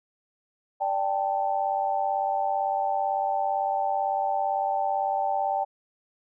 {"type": "chord", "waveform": "sine", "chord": "D suspended fourth", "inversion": "none", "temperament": "just", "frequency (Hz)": [587.3, 783.1, 881], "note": ["D5", "G5", "A5"], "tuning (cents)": [0, -2, 2], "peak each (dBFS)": [-31, -25, -30], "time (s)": [0.8, 5.65], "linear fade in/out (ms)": 20, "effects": []}